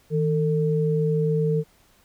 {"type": "tone pair together", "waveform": "sine", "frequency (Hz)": [158.5, 448.3], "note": ["D#3", "A4"], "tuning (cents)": [32, 32], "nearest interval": "octave + tritone", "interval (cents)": 1800, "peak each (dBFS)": [-21, -23], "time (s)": [0.1, 1.64], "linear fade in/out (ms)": 50, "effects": ["pink hiss -59 dBFS RMS until 2.04 s"]}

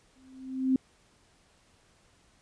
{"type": "tone with exponential growth", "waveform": "sine", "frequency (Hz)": 261.6, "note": "C4", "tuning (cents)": 0, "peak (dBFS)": -19, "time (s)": [0.16, 0.76], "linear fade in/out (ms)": 2, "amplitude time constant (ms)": 130, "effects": ["pink hiss -64 dBFS RMS until 2.41 s", "resampled to 22050 Hz"]}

